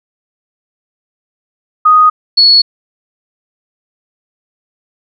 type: tone pair in turn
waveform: sine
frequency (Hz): 1244.5 / 4384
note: D#6 / C#8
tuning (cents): 0 / -20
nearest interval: octave + minor seventh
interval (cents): 2180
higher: second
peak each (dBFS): -3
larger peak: neither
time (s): 1.85-2.1 / 2.37-2.62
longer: neither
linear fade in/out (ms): 10
effects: none